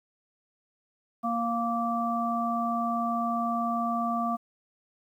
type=harmonic tone; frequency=233.1 Hz; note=A#3; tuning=in tune; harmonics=1 / 3 / 5; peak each=-30 / -30 / -30 dBFS; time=1.23-4.37 s; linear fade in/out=20 ms; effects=10-bit